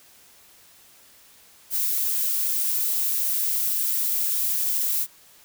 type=noise; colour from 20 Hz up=violet; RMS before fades=-24 dBFS; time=1.7-5.07 s; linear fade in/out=50 ms; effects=white hiss -53 dBFS RMS until 5.44 s